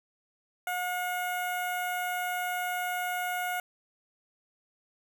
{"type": "tone with notch filter", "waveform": "15% pulse", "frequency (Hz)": 720, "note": "F#5", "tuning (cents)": -47, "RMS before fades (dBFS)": -32, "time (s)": [0.67, 3.6], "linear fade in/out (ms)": 2, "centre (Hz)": 4600, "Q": 0.54, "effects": []}